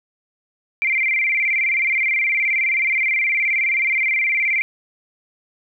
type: tone with vibrato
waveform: sine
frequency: 2217 Hz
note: C#7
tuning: in tune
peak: -16 dBFS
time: 0.82-4.62 s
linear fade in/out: 0 ms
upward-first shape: square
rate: 19 Hz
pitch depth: 98 cents each way
effects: none